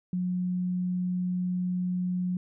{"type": "tone", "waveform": "sine", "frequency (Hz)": 180.8, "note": "F#3", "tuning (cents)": -40, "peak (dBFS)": -26, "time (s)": [0.13, 2.37], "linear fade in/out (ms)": 2, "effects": []}